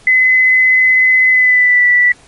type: tone with pitch glide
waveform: sine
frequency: 2029 to 1964.4 Hz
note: B6 to B6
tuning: +46 to -10 cents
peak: -6 dBFS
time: 0.07-2.12 s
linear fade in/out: 2 ms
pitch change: -56 cents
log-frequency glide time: 1.27-1.86 s
effects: pink hiss -44 dBFS RMS until 2.27 s + MP3 48 kbps